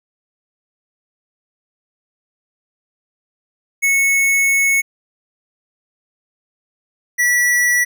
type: tone pair in turn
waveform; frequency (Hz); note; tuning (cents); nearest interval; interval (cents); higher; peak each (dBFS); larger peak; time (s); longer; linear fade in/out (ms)
square; 2202 / 1948.9; C#7 / B6; -12 / -23; major second; 211; first; -13; neither; 3.82-4.82 / 7.18-7.85; first; 20
effects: none